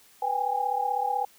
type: tone cluster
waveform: sine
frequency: 494.3 / 790 / 826 Hz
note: B4 / G5 / G#5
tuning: +1 / +13 / -10 cents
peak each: -35 / -28 / -27 dBFS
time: 0.22-1.25 s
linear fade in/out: 5 ms
effects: white hiss -57 dBFS RMS until 1.38 s